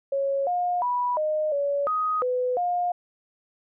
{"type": "tone with pitch steps", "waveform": "sine", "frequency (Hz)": [551, 713, 981, 615, 567, 1252, 501, 710], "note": ["C#5", "F5", "B5", "D#5", "C#5", "D#6", "B4", "F5"], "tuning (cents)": [-11, 36, -12, -20, 39, 10, 25, 28], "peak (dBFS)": -22, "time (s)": [0.12, 2.92], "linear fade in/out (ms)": 5, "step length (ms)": 350, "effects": []}